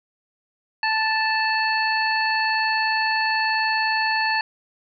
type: harmonic tone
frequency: 879 Hz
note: A5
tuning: 2 cents flat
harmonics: 1 / 2 / 3 / 5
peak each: -23 / -23 / -27 / -28 dBFS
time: 0.83-4.41 s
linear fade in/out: 2 ms
effects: none